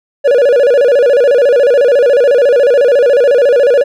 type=tone with vibrato; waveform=triangle; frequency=523.3 Hz; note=C5; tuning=in tune; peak=-3 dBFS; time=0.24-3.84 s; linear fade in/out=20 ms; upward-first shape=square; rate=14 Hz; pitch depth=140 cents each way; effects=none